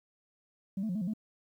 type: tone with pitch steps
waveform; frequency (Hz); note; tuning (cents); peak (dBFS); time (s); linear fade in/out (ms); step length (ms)
sine; 193 / 220.4 / 179.1 / 216.4 / 176.3 / 216.5; G3 / A3 / F3 / A3 / F3 / A3; -27 / +3 / +44 / -29 / +17 / -28; -29; 0.77-1.136; 5; 61
effects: tanh soft clip ceiling -28 dBFS + 11-bit